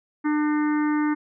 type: harmonic tone with a mistuned harmonic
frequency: 300.1 Hz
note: D4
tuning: 38 cents sharp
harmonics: 1 / 3 / 4 / 5 / 6 / 7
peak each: -20 / -32 / -34 / -36 / -36 / -40 dBFS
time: 0.24-1.15 s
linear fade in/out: 20 ms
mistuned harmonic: 6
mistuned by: +19 cents
effects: none